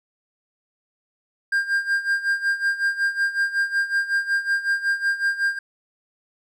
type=tone with tremolo; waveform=triangle; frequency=1600 Hz; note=G6; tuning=35 cents sharp; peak=-15 dBFS; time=1.52-5.59 s; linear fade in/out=5 ms; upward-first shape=sine; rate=5.4 Hz; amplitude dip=80%; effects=none